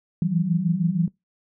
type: tone cluster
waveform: sine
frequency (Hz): 163.4 / 169.7 / 190.1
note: E3 / F3 / F#3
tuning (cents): -15 / -49 / +47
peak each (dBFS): -24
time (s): 0.22-1.08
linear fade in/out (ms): 2
effects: noise-tail reverb RT60 0.2 s tail -24 dB re dry